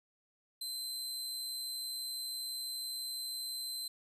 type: tone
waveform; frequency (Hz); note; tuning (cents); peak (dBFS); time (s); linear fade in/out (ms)
sawtooth; 4083; C8; -43; -35; 0.61-3.88; 5
effects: resampled to 32000 Hz